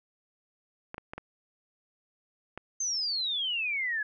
clicks, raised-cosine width 0.5 ms, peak -23 dBFS, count 5, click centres 0.944 / 0.981 / 1.135 / 1.18 / 2.576 s
sine exponential sweep, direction down, 6380 to 1666 Hz, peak -28 dBFS, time 2.8-4.03 s, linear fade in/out 5 ms
effects none

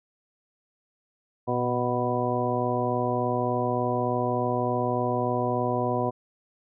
harmonic tone with a mistuned harmonic, 123.4 Hz, B2, 1 cent flat, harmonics 1 / 2 / 3 / 4 / 5 / 6 / 8, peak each -31 / -31 / -31 / -31 / -31 / -31 / -31 dBFS, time 1.47-6.11 s, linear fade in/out 20 ms, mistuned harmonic 1, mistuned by -37 cents, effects none

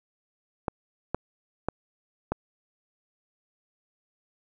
clicks, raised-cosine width 1 ms, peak -12 dBFS, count 4, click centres 0.682 / 1.146 / 1.686 / 2.32 s, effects none

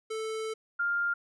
square / sine tone pair in turn, 440 / 1400.8 Hz, A4 / F6, 0 / +5 cents, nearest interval octave + minor sixth, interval 2005 cents, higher second, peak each -33 / -26 dBFS, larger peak second, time 0.1-0.54 / 0.79-1.14 s, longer first, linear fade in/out 10 ms, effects resampled to 24000 Hz

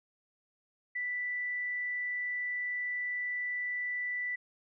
sine tone, 1975.5 Hz, B6, in tune, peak -32 dBFS, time 0.95-4.36 s, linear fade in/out 10 ms, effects none

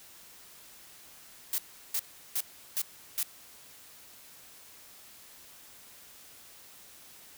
blue noise bursts, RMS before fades -30 dBFS, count 5, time 1.53-3.23 s, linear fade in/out 2 ms, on 52 ms, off 360 ms, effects white hiss -53 dBFS RMS until 7.37 s

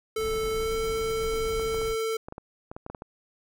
square tone with pitch glide, 440 to 446.1 Hz, A4 to A4, 0 to +24 cents, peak -27 dBFS, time 0.16-2.17 s, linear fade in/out 5 ms, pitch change +24 cents, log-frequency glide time 0.51-0.73 s
brown noise, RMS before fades -37 dBFS, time 0.16-1.96 s, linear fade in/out 50 ms
clicks, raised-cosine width 1 ms, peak -24 dBFS, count 12, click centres 1.597 / 1.745 / 1.816 / 2.285 / 2.324 / 2.381 / 2.715 / 2.765 / 2.864 / 2.9 / 2.948 / 3.021 s
effects none

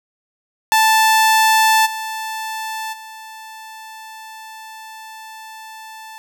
sawtooth tone with level steps, 880 Hz, A5, in tune, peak -7 / -20 / -30 dBFS, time 0.72-6.18 s, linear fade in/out 0 ms, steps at 1.85 / 2.92 s, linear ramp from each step 20 ms, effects none

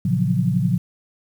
sine chord, Gb major seventh, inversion first, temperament just, 115.62 / 138.75 / 173.43 / 185 Hz, Bb2 / Db3 / F3 / Gb3, -14 / +2 / -12 / 0 cents, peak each -23 / -22 / -21 / -23 dBFS, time 0.05-0.78 s, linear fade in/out 5 ms, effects 8-bit

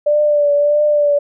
sine tone with vibrato, 587.3 Hz, D5, in tune, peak -10 dBFS, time 0.06-1.19 s, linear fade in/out 10 ms, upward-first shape triangle, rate 1.6 Hz, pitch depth 36 cents each way, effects none

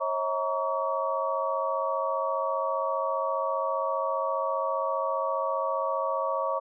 sine tone cluster, 544 / 639 / 937 / 1133 Hz, C#5 / D#5 / A#5 / C#6, -33 / +46 / +9 / +37 cents, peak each -30 / -32 / -33 / -30 dBFS, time 0-6.6 s, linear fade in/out 20 ms, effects none

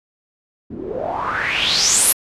white noise with low-pass filter sweep, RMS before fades -19 dBFS, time 0.7-2.13 s, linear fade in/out 10 ms, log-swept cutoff 250 to 12000 Hz, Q 5.7, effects resampled to 32000 Hz

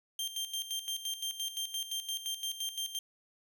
sawtooth tone with tremolo, 3169 Hz, G7, 18 cents sharp, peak -30 dBFS, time 0.19-2.99 s, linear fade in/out 2 ms, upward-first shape square, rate 5.8 Hz, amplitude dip 70%, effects none

